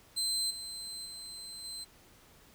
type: tone with level steps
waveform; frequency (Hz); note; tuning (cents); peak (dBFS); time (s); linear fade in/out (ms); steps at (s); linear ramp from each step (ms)
30% pulse; 4100; C8; -36; -27 / -37 / -40 / -37; 0.16-1.85; 20; 0.5 / 1.05 / 1.64; 10
effects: pink hiss -60 dBFS RMS until 2.54 s